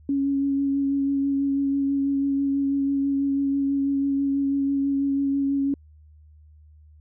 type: tone with vibrato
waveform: sine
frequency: 277.2 Hz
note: C#4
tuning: in tune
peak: -20 dBFS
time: 0.09-5.74 s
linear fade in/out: 2 ms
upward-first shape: sine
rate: 6.1 Hz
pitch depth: 15 cents each way
effects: added 76 Hz sine -48 dBFS peak until 7 s